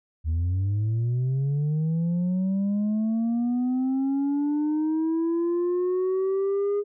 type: linear sweep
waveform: sine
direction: up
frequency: 77 to 411.9 Hz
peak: -19 dBFS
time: 0.24-6.84 s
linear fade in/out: 50 ms
effects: tanh soft clip ceiling -21 dBFS